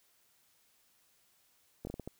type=slowing click train; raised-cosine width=2 ms; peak=-27 dBFS; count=6; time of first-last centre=1.85-2.076 s; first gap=21 ms; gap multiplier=1.39; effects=white hiss -70 dBFS RMS until 2.19 s